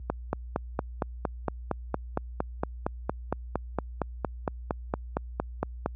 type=click train; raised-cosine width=1 ms; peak=-12 dBFS; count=26; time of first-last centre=0.1-5.86 s; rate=4.34 Hz; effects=added 60 Hz sine -31 dBFS peak until 5.95 s + high-pass 80 Hz 12 dB/octave